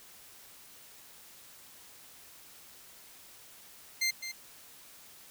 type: tone with echo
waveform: 20% pulse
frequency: 2093 Hz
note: C7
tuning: in tune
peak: -22 dBFS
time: 4.01-4.11 s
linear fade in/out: 10 ms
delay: 210 ms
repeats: 1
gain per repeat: -10 dB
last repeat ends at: 4.32 s
effects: white hiss -54 dBFS RMS until 5.3 s